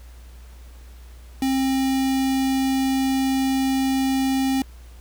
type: tone with notch filter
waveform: square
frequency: 266.1 Hz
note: C4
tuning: 29 cents sharp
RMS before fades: -21 dBFS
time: 1.42-4.62 s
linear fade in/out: 2 ms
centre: 1400 Hz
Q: 1.8
effects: added 60 Hz sine -40 dBFS peak until 5 s + pink hiss -53 dBFS RMS until 5 s